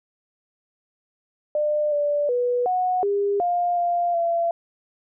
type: tone with pitch steps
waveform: sine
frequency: 599 / 584 / 489.7 / 733 / 403.6 / 704 / 697 / 679 Hz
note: D5 / D5 / B4 / F#5 / G#4 / F5 / F5 / F5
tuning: +34 / -10 / -15 / -16 / -49 / +14 / -4 / -49 cents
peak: -19 dBFS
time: 1.55-4.51 s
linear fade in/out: 2 ms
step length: 370 ms
effects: none